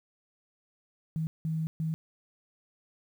sine tone bursts at uneven times, 159.7 Hz, D#3, 45 cents sharp, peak -28 dBFS, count 3, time 1.16-1.27 / 1.45-1.67 / 1.8-1.94 s, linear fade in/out 0 ms, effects 10-bit

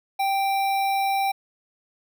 square tone with notch filter, 784 Hz, G5, in tune, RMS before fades -23 dBFS, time 0.19-1.32 s, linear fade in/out 10 ms, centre 7000 Hz, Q 1.4, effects none

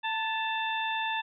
harmonic tone with a mistuned harmonic, 891 Hz, A5, 22 cents sharp, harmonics 1 / 2 / 3 / 4, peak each -31 / -34 / -36 / -37 dBFS, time 0.03-1.22 s, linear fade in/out 20 ms, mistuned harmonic 2, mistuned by -36 cents, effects none

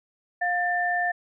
sine tone pair together, 707.2 / 1782 Hz, F5 / A6, +22 / +22 cents, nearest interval octave + major third, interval 1600 cents, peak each -25 dBFS, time 0.41-1.12 s, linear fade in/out 10 ms, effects none

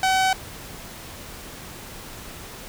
sawtooth tone with low-pass filter, 758 Hz, F#5, 42 cents sharp, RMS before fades -20 dBFS, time 0.03-0.33 s, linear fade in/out 2 ms, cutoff 9200 Hz, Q 0.69, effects pink hiss -39 dBFS RMS until 2.68 s

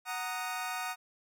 25% pulse chord, D# minor, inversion first, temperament equal, 740 / 932.3 / 1244.5 Hz, F#5 / A#5 / D#6, 0 / 0 / 0 cents, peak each -34 / -37 / -35 dBFS, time 0.05-0.96 s, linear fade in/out 50 ms, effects none

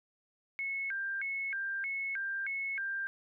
sine tone with vibrato, 1864.7 Hz, A#6, in tune, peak -33 dBFS, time 0.59-3.07 s, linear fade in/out 0 ms, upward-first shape square, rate 1.6 Hz, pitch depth 280 cents each way, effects none

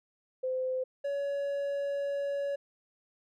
sine / triangle tone pair in turn, 515 / 563.5 Hz, C5 / C#5, -28 / +28 cents, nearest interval major second, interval 156 cents, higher second, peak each -29 / -28 dBFS, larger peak second, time 0.43-0.84 / 1.04-2.56 s, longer second, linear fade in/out 10 ms, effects none

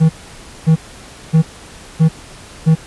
triangle tone bursts, 160 Hz, D#3, 49 cents sharp, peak -4 dBFS, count 5, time 0-2.755 s, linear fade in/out 20 ms, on 95 ms, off 570 ms, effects pink hiss -37 dBFS RMS until 2.86 s + resampled to 24000 Hz

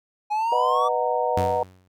triangle exponential sweep, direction up, 830.6 to 1169 Hz, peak -19 dBFS, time 0.3-0.89 s, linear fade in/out 20 ms
sine chord, B major seventh, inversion none, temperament just, 493.9 / 617.4 / 740.8 / 926 Hz, B4 / D#5 / F#5 / A#5, 0 / -14 / +2 / -12 cents, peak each -25 / -27 / -26 / -26 dBFS, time 0.52-1.63 s, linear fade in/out 2 ms
sawtooth tone with exponential decay, 92.5 Hz, F#2, in tune, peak -18 dBFS, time 1.37-1.88 s, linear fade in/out 5 ms, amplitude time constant 110 ms
effects none

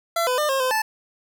25% pulse tone with pitch steps, 675 / 503 / 601 / 537 / 513 / 876 Hz, E5 / B4 / D5 / C5 / C5 / A5, +41 / +32 / +40 / +45 / -34 / -8 cents, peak -16 dBFS, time 0.16-0.82 s, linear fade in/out 5 ms, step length 110 ms, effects none

